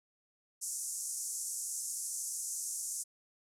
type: band-pass noise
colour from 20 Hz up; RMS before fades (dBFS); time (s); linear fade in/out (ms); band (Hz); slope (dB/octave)
pink; -39; 0.61-3.04; 20; 6100 to 11000; 48
effects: none